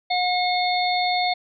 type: harmonic tone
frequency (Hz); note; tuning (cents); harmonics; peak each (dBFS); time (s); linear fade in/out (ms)
722; F#5; -43; 1 / 3 / 5 / 6; -21 / -27 / -29 / -28; 0.1-1.34; 10
effects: none